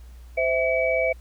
sine tone cluster, 519 / 654 / 2282 Hz, C5 / E5 / C#7, -14 / -14 / +50 cents, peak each -24 / -23 / -25 dBFS, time 0.37-1.13 s, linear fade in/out 10 ms, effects added 60 Hz sine -41 dBFS peak until 1.2 s + pink hiss -58 dBFS RMS until 1.2 s

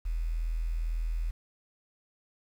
sine tone with quantisation, 41.01 Hz, E1, 8 cents flat, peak -28 dBFS, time 0.05-1.31 s, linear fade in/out 10 ms, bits 9, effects none

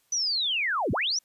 sine linear two-way sweep, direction down then up, 6060 to 62.9 to 6060 Hz, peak -24 dBFS, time 0.12-1.19 s, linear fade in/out 5 ms, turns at 0.92 s, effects white hiss -68 dBFS RMS until 1.24 s + resampled to 32000 Hz

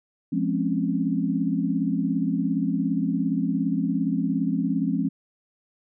sine chord, Db major seventh, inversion first, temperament just, 173.24 / 207.9 / 259.9 / 277.2 Hz, F3 / Ab3 / C4 / Db4, -14 / +2 / -11 / 0 cents, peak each -27 dBFS, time 0.32-5.09 s, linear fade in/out 10 ms, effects none

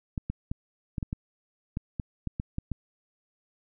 clicks, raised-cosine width 5 ms, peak -18 dBFS, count 12, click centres 0.178 / 0.3 / 0.515 / 0.982 / 1.028 / 1.129 / 1.771 / 1.998 / 2.273 / 2.399 / 2.584 / 2.717 s, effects none

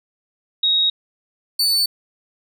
sine / 40% pulse tone pair in turn, 3776 / 4498 Hz, A#7 / C#8, +22 / +24 cents, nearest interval minor third, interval 302 cents, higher second, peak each -14 dBFS, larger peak neither, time 0.63-0.9 / 1.59-1.86 s, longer neither, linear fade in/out 5 ms, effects none

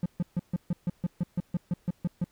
triangle tone bursts, 174.61 Hz, F3, in tune, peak -22 dBFS, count 14, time 0.03-2.242 s, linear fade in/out 2 ms, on 28 ms, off 140 ms, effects pink hiss -66 dBFS RMS until 2.31 s

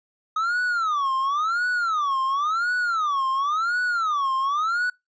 triangle tone with vibrato, 1250 Hz, D#6, 8 cents sharp, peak -19 dBFS, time 0.36-4.9 s, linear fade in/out 5 ms, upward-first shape sine, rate 0.94 Hz, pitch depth 290 cents each way, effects noise-tail reverb RT60 0.2 s tail -24 dB re dry + resampled to 16000 Hz

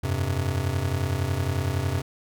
square chord, F suspended second, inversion none, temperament just, 87.31 / 98.22 / 130.96 Hz, F2 / G2 / C3, 0 / +4 / +2 cents, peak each -29 dBFS, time 0.03-2.02 s, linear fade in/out 10 ms, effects none

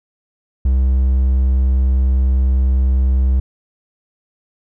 triangle tone, 65 Hz, C2, 11 cents flat, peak -9 dBFS, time 0.65-3.4 s, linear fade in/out 5 ms, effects none

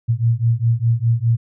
sine beating tone pair, 113.8 / 118.7 Hz, A#2 / A#2, -41 / +32 cents, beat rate 4.9 Hz, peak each -17 dBFS, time 0.08-1.37 s, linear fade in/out 20 ms, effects none

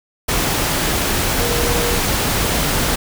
sine tone in noise, 475.9 Hz, A#4, 36 cents sharp, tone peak -22 dBFS, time 1.39-1.98 s, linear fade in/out 10 ms, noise pink, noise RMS -18 dBFS, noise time 0.28-2.96 s, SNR -7 dB, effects none

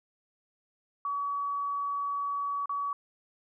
sine tone with dropouts, 1135 Hz, C#6, 41 cents sharp, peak -29 dBFS, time 1.05-2.93 s, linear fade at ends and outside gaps 2 ms, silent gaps 2.658-2.694 s, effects none

